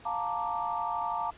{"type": "chord", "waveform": "sine", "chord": "Bb major seventh", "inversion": "second", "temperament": "equal with one note detuned", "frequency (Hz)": [704.1, 880, 932.3, 1174.7], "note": ["F5", "A5", "Bb5", "D6"], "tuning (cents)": [14, 0, 0, 0], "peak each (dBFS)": [-36, -34, -34, -35], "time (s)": [0.05, 1.31], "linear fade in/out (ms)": 10, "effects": ["pink hiss -53 dBFS RMS until 1.37 s", "resampled to 8000 Hz"]}